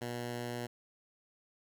10% pulse tone, 120.5 Hz, B2, 42 cents flat, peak -29 dBFS, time 0.01-0.67 s, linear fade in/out 10 ms, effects none

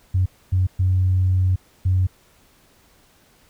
sine tone bursts at uneven times, 92.5 Hz, F#2, in tune, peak -14 dBFS, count 4, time 0.14-0.26 / 0.52-0.67 / 0.79-1.56 / 1.85-2.07 s, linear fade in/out 10 ms, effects tanh soft clip ceiling -10 dBFS + pink hiss -56 dBFS RMS until 3.49 s

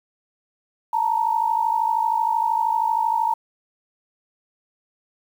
sine tone pair together, 884 / 936.9 Hz, A5 / A#5, +8 / +8 cents, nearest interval minor second, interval 100 cents, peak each -21 dBFS, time 0.93-3.34 s, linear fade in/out 5 ms, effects 8-bit

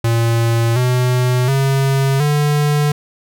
square tone with pitch steps, 115.7 / 125.45 / 136.01 / 147.47 Hz, A#2 / B2 / C#3 / D3, -13 / +28 / -33 / +8 cents, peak -13 dBFS, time 0.04-2.92 s, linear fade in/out 5 ms, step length 720 ms, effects none

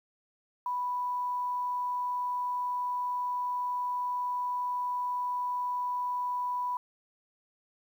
sine tone, 987.8 Hz, B5, in tune, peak -29 dBFS, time 0.66-6.77 s, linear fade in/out 2 ms, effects 10-bit

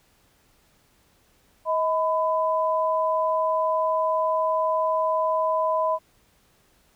sine tone pair together, 635 / 1003 Hz, D#5 / B5, +35 / +26 cents, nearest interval minor sixth, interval 791 cents, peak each -23 dBFS, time 1.65-5.99 s, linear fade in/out 50 ms, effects pink hiss -62 dBFS RMS until 6.95 s

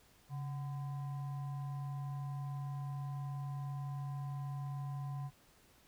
sine tone with frequency modulation, 138.59 Hz, C#3, in tune, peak -38 dBFS, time 0.29-5.31 s, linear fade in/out 50 ms, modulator 880 Hz, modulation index 0.33, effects pink hiss -66 dBFS RMS until 5.87 s

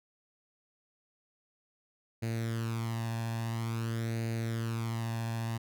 sawtooth tone with flanger, 114.3 Hz, A#2, 34 cents flat, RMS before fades -34 dBFS, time 2.22-5.58 s, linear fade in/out 10 ms, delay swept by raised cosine 0.45 to 1.17 ms, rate 0.49 Hz, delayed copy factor +0.65, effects none

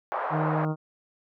white band-pass noise, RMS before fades -30 dBFS, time 0.12-0.65 s, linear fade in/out 0 ms, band 530 to 1200 Hz, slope 24 dB/octave
harmonic tone, 155.56 Hz, D#3, in tune, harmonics 1 / 2 / 3 / 4 / 5 / 6 / 7 / 8 / 9, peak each -26 / -32 / -36 / -38 / -40 / -42 / -43 / -44 / -45 dBFS, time 0.3-0.76 s, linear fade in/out 50 ms
effects none

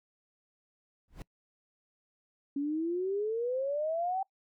brown noise with exponential growth, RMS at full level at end -34 dBFS, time 1.08-1.22 s, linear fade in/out 1 ms, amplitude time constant 29 ms
sine exponential sweep, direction up, 276.8 to 784 Hz, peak -29 dBFS, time 2.56-4.23 s, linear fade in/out 5 ms
effects noise-tail reverb RT60 0.1 s tail -24 dB re dry

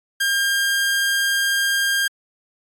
sawtooth tone, 1606 Hz, G6, 41 cents sharp, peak -14 dBFS, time 0.2-2.08 s, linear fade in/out 10 ms, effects AAC 64 kbps

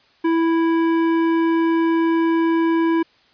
triangle tone with hard clipping, 329.7 Hz, E4, in tune, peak -17 dBFS, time 0.24-3.03 s, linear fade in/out 10 ms, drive 16 dB, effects white hiss -56 dBFS RMS until 3.33 s + resampled to 11025 Hz

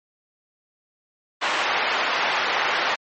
pink band-pass noise, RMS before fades -23 dBFS, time 1.41-2.96 s, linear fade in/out 20 ms, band 800 to 2800 Hz, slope 12 dB/octave, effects MP3 32 kbps

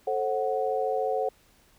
sine chord, F# diminished, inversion first, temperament equal with one note detuned, 440 / 533.9 / 740 Hz, A4 / C5 / F#5, 0 / +35 / 0 cents, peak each -29 dBFS, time 0.07-1.29 s, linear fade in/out 5 ms, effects pink hiss -61 dBFS RMS until 1.78 s

